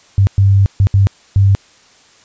sine tone bursts at uneven times, 98.4 Hz, G2, 7 cents sharp, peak -6 dBFS, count 5, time 0.18-0.27 / 0.38-0.66 / 0.8-0.87 / 0.94-1.07 / 1.36-1.55 s, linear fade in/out 0 ms, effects white hiss -47 dBFS RMS until 2.24 s + resampled to 16000 Hz

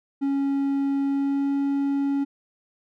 triangle tone with pitch glide, 276.9 to 279 Hz, C#4 to C#4, -2 to +11 cents, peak -19 dBFS, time 0.21-2.25 s, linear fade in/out 20 ms, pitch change +13 cents, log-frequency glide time 1.04-1.54 s, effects none

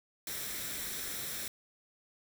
white noise with comb filter, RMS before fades -39 dBFS, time 0.27-1.48 s, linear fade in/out 2 ms, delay 0.53 ms, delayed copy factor +0.5, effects none

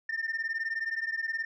sine beating tone pair, 1797 / 1816 Hz, A6 / A#6, +36 / -46 cents, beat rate 19 Hz, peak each -31 dBFS, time 0.09-1.45 s, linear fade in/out 5 ms, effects tanh soft clip ceiling -27 dBFS

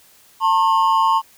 triangle ring-modulated tone, 987.8 Hz, B5, in tune, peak -8 dBFS, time 0.4-1.22 s, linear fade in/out 50 ms, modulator 89.8 Hz, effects white hiss -51 dBFS RMS until 1.37 s

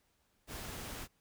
pink noise, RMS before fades -44 dBFS, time 0.47-1.08 s, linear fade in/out 50 ms, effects pink hiss -75 dBFS RMS until 1.2 s

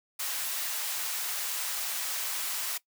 white high-pass noise, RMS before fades -33 dBFS, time 0.19-2.78 s, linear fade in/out 10 ms, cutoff 790 Hz, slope 12 dB/octave, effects noise-tail reverb RT60 0.1 s tail -19 dB re dry

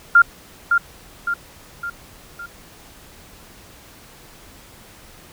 sine tone with echo, 1396.9 Hz, F6, in tune, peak -6 dBFS, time 0.15-0.22 s, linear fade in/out 5 ms, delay 560 ms, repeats 4, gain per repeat -6 dB, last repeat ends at 2.46 s, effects pink hiss -45 dBFS RMS until 5.32 s

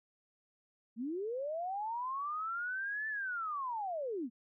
sine linear two-way sweep, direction up then down, 210.9 to 1768 to 210.9 Hz, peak -35 dBFS, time 0.96-4.3 s, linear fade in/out 50 ms, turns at 3.08 s, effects none

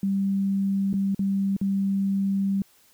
sine tone with dropouts, 196 Hz, G3, in tune, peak -21 dBFS, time 0.03-2.62 s, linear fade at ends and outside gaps 2 ms, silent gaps 0.93-0.939 / 1.147-1.192 / 1.566-1.613 s, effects white hiss -59 dBFS RMS until 2.93 s

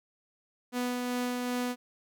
sawtooth tone with tremolo, 246.9 Hz, B3, in tune, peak -25 dBFS, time 0.72-1.76 s, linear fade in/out 50 ms, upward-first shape sine, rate 2.6 Hz, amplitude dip 25%, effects none

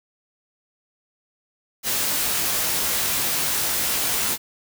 white noise with comb filter, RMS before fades -23 dBFS, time 1.83-4.38 s, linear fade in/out 50 ms, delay 19 ms, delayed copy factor +0.75, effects none

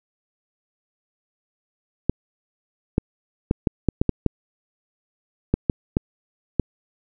clicks, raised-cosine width 3 ms, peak -4 dBFS, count 12, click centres 2.096 / 2.981 / 3.511 / 3.672 / 3.887 / 4.015 / 4.093 / 4.263 / 5.54 / 5.698 / 5.969 / 6.597 s, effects none

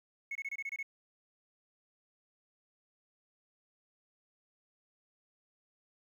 sine tone bursts, 2194 Hz, C#7, 18 cents flat, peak -34 dBFS, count 8, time 0.31-0.829 s, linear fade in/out 5 ms, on 43 ms, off 25 ms, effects tanh soft clip ceiling -33 dBFS + 11-bit

